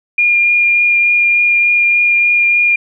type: tone with vibrato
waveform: sine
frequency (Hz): 2414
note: D7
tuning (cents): +47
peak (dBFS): -8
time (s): 0.18-2.76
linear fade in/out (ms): 5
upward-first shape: triangle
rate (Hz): 3.4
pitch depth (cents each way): 10
effects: none